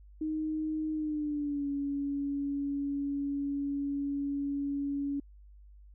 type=tone with pitch glide; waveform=sine; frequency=311.1 to 282 Hz; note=D#4 to C#4; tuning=0 to +30 cents; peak=-30 dBFS; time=0.21-5.2 s; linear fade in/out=5 ms; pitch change=-170 cents; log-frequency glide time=0.92-1.68 s; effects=added 50 Hz sine -51 dBFS peak until 5.94 s